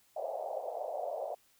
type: band-pass noise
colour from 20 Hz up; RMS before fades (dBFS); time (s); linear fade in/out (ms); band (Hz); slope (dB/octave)
pink; -38; 0.16-1.35; 10; 550 to 720; 48
effects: white hiss -68 dBFS RMS until 1.59 s